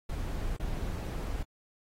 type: noise with dropouts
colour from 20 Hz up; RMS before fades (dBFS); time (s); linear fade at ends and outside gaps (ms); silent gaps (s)
brown; -34; 0.09-1.43; 5; 0.567-0.597
effects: AAC 48 kbps